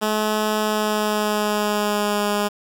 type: tone with pitch glide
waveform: 10% pulse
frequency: 214.1 to 206.2 Hz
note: A3 to G#3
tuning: -47 to -12 cents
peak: -11 dBFS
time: 0.01-2.49 s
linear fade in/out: 20 ms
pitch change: -65 cents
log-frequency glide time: 0.6-2.27 s
effects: 8-bit